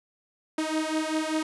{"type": "beating tone pair", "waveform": "sawtooth", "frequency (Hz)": [311.1, 316.2], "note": ["D#4", "D#4"], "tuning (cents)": [0, 28], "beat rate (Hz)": 5.1, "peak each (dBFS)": -25, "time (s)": [0.58, 1.43], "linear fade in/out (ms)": 5, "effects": ["resampled to 24000 Hz"]}